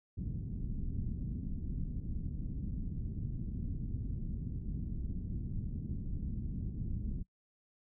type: low-pass noise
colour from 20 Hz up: pink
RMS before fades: -38 dBFS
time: 0.17-7.23 s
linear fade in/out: 10 ms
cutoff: 230 Hz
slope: 24 dB/octave
effects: noise-tail reverb RT60 0.1 s tail -23 dB re dry